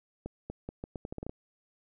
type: accelerating click train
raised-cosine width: 2 ms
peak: -24 dBFS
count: 11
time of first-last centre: 0.26-1.295 s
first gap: 240 ms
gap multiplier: 0.79
effects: none